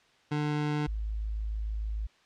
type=tone pair in turn; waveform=25% pulse / sine; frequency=149.1 / 53.3 Hz; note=D3 / G#1; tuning=+27 / +46 cents; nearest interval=octave + tritone; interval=1781 cents; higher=first; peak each=-24 / -30 dBFS; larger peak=first; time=0.31-0.87 / 0.87-2.07 s; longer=second; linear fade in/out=10 ms; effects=white hiss -63 dBFS RMS until 2.25 s + low-pass 4000 Hz 12 dB/octave